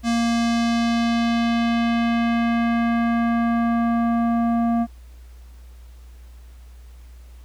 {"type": "tone with low-pass filter sweep", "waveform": "square", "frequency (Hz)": 233.1, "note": "A#3", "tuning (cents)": 0, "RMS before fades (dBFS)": -20, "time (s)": [0.03, 4.87], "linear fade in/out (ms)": 50, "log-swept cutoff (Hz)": [7000, 820], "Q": 1.2, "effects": ["added 60 Hz sine -40 dBFS peak until 7.44 s", "pink hiss -57 dBFS RMS until 7.44 s"]}